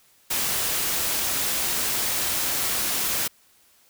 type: noise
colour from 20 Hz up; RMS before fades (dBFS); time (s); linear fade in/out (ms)
white; -25; 0.3-3.28; 10
effects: white hiss -59 dBFS RMS until 3.89 s